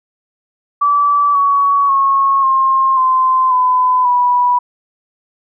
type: tone with pitch steps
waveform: sine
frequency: 1155 / 1124.1 / 1094 / 1064.7 / 1036.1 / 1008.4 / 981.4 Hz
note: D6 / C#6 / C#6 / C6 / C6 / B5 / B5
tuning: -29 / +24 / -23 / +30 / -17 / +36 / -11 cents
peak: -9 dBFS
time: 0.81-4.59 s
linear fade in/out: 10 ms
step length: 540 ms
effects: none